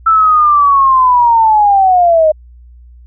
sine linear sweep, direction down, 1331 to 611 Hz, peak -5 dBFS, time 0.06-2.32 s, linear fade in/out 10 ms, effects added 60 Hz sine -35 dBFS peak until 3.06 s

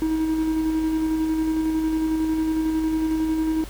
triangle tone with tremolo, 317.3 Hz, D#4, 34 cents sharp, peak -17 dBFS, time 0.02-3.64 s, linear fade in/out 0 ms, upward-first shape square, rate 11 Hz, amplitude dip 25%, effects added 50 Hz sine -35 dBFS peak until 3.69 s + pink hiss -42 dBFS RMS until 3.69 s

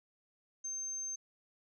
sine tone, 6300 Hz, G8, 8 cents sharp, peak -37 dBFS, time 0.64-1.16 s, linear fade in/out 10 ms, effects none

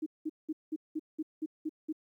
sine tone bursts, 312 Hz, D#4, 5 cents sharp, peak -31 dBFS, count 9, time 0.02-1.927 s, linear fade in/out 10 ms, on 43 ms, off 190 ms, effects 12-bit

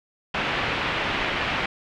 white low-pass noise, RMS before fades -26 dBFS, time 0.34-1.66 s, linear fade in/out 5 ms, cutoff 2900 Hz, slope 24 dB/octave, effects none

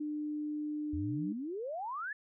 sine tone, 299.9 Hz, D4, 36 cents sharp, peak -34 dBFS, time 0-1.33 s, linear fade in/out 10 ms
sine exponential sweep, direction up, 76.5 to 1783 Hz, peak -36 dBFS, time 0.93-2.13 s, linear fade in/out 5 ms
effects none

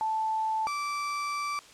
sine / 35% pulse tone pair in turn, 878 / 1164.2 Hz, A5 / D6, -4 / -15 cents, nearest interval perfect fourth, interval 489 cents, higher second, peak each -26 / -28 dBFS, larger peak first, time 0.01-0.67 / 0.67-1.59 s, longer second, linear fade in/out 0 ms, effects white hiss -52 dBFS RMS until 1.73 s + low-pass 7000 Hz 12 dB/octave

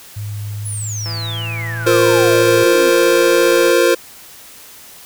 sine tone with pitch glide, 103.8 to 112.54 Hz, G#2 to A2, 0 to +40 cents, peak -22 dBFS, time 0.16-2.64 s, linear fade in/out 10 ms, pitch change +140 cents, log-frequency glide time 0.54-1.85 s
sine exponential sweep, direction down, 10650 to 246.9 Hz, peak -24 dBFS, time 0.65-2.9 s, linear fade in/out 10 ms
click train, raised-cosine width 0.5 ms, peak -17 dBFS, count 443, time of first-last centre 1.06-3.707 s, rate 167 Hz
square chord, F suspended fourth, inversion none, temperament equal, 349.2 / 466.2 / 523.3 Hz, F4 / Bb4 / C5, 0 / 0 / 0 cents, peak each -15 dBFS, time 1.86-3.95 s, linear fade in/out 10 ms
effects white hiss -39 dBFS RMS until 5.05 s

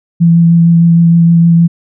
sine tone with vibrato, 168.3 Hz, E3, 36 cents sharp, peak -3 dBFS, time 0.2-1.68 s, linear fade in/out 20 ms, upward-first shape triangle, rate 6.5 Hz, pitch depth 15 cents each way, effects none

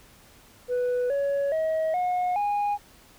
sine tone with pitch steps, 493.9 / 560.8 / 636.8 / 723.1 / 821.1 Hz, B4 / C#5 / D#5 / F#5 / G#5, 0 / +20 / +40 / -40 / -20 cents, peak -20 dBFS, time 0.68-2.78 s, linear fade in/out 50 ms, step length 420 ms, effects tanh soft clip ceiling -22 dBFS + pink hiss -54 dBFS RMS until 3.18 s

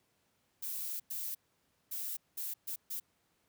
violet noise bursts at uneven times, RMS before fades -39 dBFS, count 6, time 0.62-1 / 1.1-1.35 / 1.91-2.17 / 2.37-2.54 / 2.67-2.76 / 2.9-3 s, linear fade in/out 10 ms, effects pink hiss -75 dBFS RMS until 3.48 s + high-pass 80 Hz 12 dB/octave

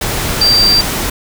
sine tone in noise, 4699 Hz, D8, in tune, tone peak -7 dBFS, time 0.41-0.81 s, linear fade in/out 5 ms, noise pink, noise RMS -17 dBFS, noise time 0.01-1.1 s, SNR +7 dB, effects none

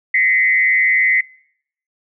sine tone with frequency modulation, 2039 Hz, C7, 45 cents flat, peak -11 dBFS, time 0.14-1.21 s, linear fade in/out 5 ms, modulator 143 Hz, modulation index 0.77, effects noise-tail reverb RT60 0.7 s tail -26 dB re dry

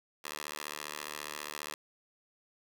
10% pulse tone with high-pass filter, 74.8 Hz, D2, 32 cents sharp, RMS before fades -42 dBFS, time 0.24-1.75 s, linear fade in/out 5 ms, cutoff 1000 Hz, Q 0.52, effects 10-bit

